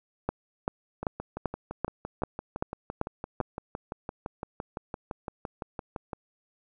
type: two click trains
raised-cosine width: 1 ms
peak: -20 / -13 dBFS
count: 31 / 9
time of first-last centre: 1.03-6.132 / 0.29-3.403 s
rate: 5.88 / 2.57 Hz
effects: none